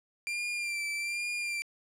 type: tone with vibrato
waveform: 40% pulse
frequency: 2374 Hz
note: D7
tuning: 18 cents sharp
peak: -31 dBFS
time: 0.27-1.62 s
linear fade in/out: 0 ms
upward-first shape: sine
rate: 1.2 Hz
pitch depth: 35 cents each way
effects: low-pass 11000 Hz 12 dB/octave